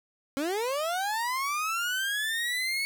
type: linear sweep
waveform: 30% pulse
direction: up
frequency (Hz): 264.5 to 2217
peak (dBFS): -25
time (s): 0.37-2.85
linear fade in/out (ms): 0
effects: none